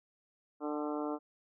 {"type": "harmonic tone with a mistuned harmonic", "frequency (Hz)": 149.4, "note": "D3", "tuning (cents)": 30, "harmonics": [2, 3, 4, 5, 6, 7, 8, 9], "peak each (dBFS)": [-36, -40, -42, -44, -46, -47, -48, -49], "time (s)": [0.6, 1.19], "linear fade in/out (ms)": 50, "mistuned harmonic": 6, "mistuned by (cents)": -39, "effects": []}